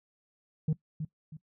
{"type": "tone with echo", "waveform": "sine", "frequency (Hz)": 155.1, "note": "D#3", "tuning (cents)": -5, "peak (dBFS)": -21, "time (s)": [0.68, 0.73], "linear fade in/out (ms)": 5, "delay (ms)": 320, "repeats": 2, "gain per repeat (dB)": -10, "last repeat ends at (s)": 1.37, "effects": ["noise-tail reverb RT60 0.1 s tail -19 dB re dry", "tanh soft clip ceiling -23 dBFS"]}